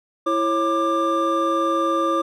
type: tone cluster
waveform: triangle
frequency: 332.4 / 547 / 1188 Hz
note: E4 / C#5 / D6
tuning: +15 / -23 / +20 cents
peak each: -21 / -22 / -19 dBFS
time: 0.26-2.22 s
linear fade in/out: 10 ms
effects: none